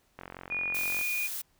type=click train; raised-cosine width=0.5 ms; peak=-26 dBFS; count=38; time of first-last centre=0.19-1.012 s; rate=45 Hz
type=tone; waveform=sine; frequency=2449 Hz; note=D#7; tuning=28 cents flat; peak=-29 dBFS; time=0.5-1.28 s; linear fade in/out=20 ms
type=noise; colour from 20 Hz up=blue; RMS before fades=-36 dBFS; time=0.74-1.42 s; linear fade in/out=10 ms
effects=pink hiss -69 dBFS RMS until 1.59 s